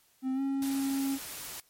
triangle tone with pitch glide, 261.6 to 272.9 Hz, C4 to C#4, 0 to -27 cents, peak -26 dBFS, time 0.22-1.19 s, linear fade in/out 50 ms, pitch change +73 cents, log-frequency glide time 0.34-0.41 s
white noise, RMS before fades -41 dBFS, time 0.62-1.6 s, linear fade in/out 2 ms
effects white hiss -66 dBFS RMS until 1.69 s + MP3 64 kbps

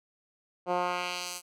10% pulse tone with band-pass filter sweep, 178.2 Hz, F3, 35 cents sharp, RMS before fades -32 dBFS, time 0.66-1.42 s, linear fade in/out 50 ms, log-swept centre 570 to 9800 Hz, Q 1, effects none

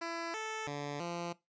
10% pulse tone with pitch steps, 334.6 / 438.5 / 144.6 / 172.1 Hz, E4 / A4 / D3 / F3, +26 / -6 / -27 / -25 cents, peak -29 dBFS, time 0.01-1.33 s, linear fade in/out 10 ms, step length 330 ms, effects noise-tail reverb RT60 0.2 s tail -19 dB re dry + resampled to 16000 Hz

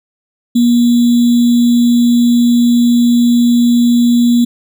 sine tone with sample-and-hold, 239 Hz, A#3, 43 cents sharp, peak -6 dBFS, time 0.55-4.45 s, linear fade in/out 10 ms, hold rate 3675 Hz, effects none

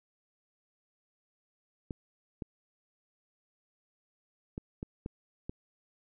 clicks, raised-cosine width 3 ms, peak -24 dBFS, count 6, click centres 1.908 / 2.422 / 4.579 / 4.829 / 5.061 / 5.495 s, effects none

